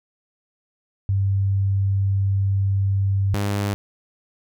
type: tone pair in turn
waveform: sine / sawtooth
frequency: 98 / 101.16 Hz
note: G2 / G#2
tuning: 0 / -45 cents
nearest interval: minor second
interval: 55 cents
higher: second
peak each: -17 dBFS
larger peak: neither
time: 1.09-3.34 / 3.34-3.74 s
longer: first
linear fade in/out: 0 ms
effects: none